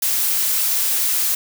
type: noise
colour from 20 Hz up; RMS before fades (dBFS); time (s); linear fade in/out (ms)
blue; -19; 0.02-1.35; 5
effects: none